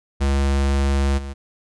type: tone with level steps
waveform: square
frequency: 69 Hz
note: C#2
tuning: 7 cents flat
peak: -17 / -29 dBFS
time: 0.2-1.34 s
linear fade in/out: 20 ms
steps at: 1.17 s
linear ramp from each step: 20 ms
effects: resampled to 22050 Hz